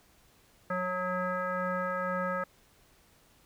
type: tone with frequency modulation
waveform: sine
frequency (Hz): 911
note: A#5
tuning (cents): -40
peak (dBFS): -29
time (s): 0.7-2.44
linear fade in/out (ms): 5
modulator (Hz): 364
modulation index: 2
effects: pink hiss -63 dBFS RMS until 3.45 s